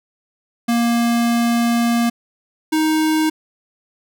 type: tone pair in turn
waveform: square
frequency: 235 / 313 Hz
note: A#3 / D#4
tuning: +14 / +10 cents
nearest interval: perfect fourth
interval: 496 cents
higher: second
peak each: -15 dBFS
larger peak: neither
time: 0.68-2.1 / 2.72-3.3 s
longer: first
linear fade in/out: 10 ms
effects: none